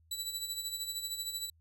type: tone with tremolo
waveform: 20% pulse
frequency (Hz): 3951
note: B7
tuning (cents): 0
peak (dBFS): -28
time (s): 0.11-1.5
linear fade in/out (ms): 5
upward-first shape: sine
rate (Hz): 13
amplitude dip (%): 60
effects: added 81 Hz sine -63 dBFS peak until 1.6 s